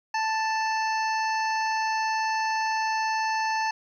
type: harmonic tone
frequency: 881 Hz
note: A5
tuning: 2 cents sharp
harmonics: 1 / 2 / 3 / 5 / 6 / 7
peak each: -25 / -31 / -35 / -39 / -41 / -42 dBFS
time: 0.14-3.71 s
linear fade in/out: 5 ms
effects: 10-bit